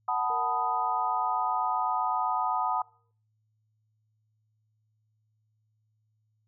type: chord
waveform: sine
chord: B dominant seventh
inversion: second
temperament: equal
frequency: 740 / 880 / 987.8 / 1244.5 Hz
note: F#5 / A5 / B5 / D#6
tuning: 0 / 0 / 0 / 0 cents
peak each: -31 dBFS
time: 0.08-2.82 s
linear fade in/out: 5 ms
type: tone with exponential decay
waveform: sine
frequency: 466.2 Hz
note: A#4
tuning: in tune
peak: -39 dBFS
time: 0.3-3.11 s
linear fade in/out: 0 ms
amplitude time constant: 610 ms
effects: noise-tail reverb RT60 0.5 s tail -24 dB re dry + added 108 Hz sine -70 dBFS peak until 6.47 s